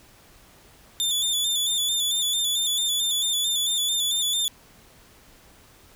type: tone with vibrato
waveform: sawtooth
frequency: 3520 Hz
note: A7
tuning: in tune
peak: -19 dBFS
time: 1-4.48 s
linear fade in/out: 0 ms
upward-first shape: square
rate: 4.5 Hz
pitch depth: 41 cents each way
effects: pink hiss -53 dBFS RMS until 5.95 s